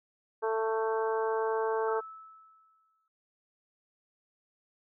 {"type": "harmonic tone", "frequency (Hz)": 221.9, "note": "A3", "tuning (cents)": 15, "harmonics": [2, 3, 4, 5, 6, 7], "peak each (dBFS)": [-29, -39, -34, -38, -44, -42], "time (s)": [0.42, 2.01], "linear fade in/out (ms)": 20}
{"type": "tone with exponential decay", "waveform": "sine", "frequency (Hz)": 1306, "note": "E6", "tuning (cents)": -17, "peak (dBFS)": -36, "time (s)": [1.88, 3.08], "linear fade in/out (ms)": 2, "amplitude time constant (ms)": 260}
{"effects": []}